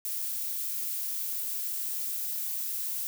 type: noise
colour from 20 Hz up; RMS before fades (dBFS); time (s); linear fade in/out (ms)
violet; -33; 0.05-3.07; 0
effects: none